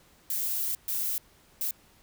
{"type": "noise bursts at uneven times", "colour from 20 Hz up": "violet", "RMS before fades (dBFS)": -30, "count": 3, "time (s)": [[0.3, 0.75], [0.88, 1.18], [1.61, 1.71]], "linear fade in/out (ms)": 2, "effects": ["pink hiss -60 dBFS RMS until 2.02 s"]}